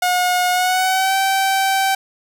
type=tone with pitch glide; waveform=sawtooth; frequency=722 to 773.8 Hz; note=F#5 to G5; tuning=-43 to -23 cents; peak=-11 dBFS; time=0.02-1.95 s; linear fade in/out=5 ms; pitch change=+120 cents; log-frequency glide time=0.51-1.16 s; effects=8-bit